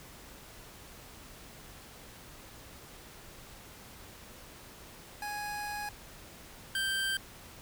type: tone pair in turn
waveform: 25% pulse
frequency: 830.6 / 1568 Hz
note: G#5 / G6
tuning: 0 / 0 cents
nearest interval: major seventh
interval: 1100 cents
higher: second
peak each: -32 / -26 dBFS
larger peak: second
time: 5.22-5.89 / 6.75-7.17 s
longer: first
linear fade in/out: 2 ms
effects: pink hiss -51 dBFS RMS until 7.61 s